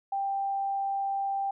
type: tone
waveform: sine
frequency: 788 Hz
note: G5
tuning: 9 cents sharp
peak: -27 dBFS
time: 0.12-1.51 s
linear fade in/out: 5 ms
effects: none